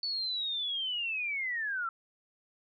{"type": "linear sweep", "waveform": "sine", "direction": "down", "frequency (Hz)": [4488, 1316], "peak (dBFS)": -31, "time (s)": [0.03, 1.89], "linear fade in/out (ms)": 2, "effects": []}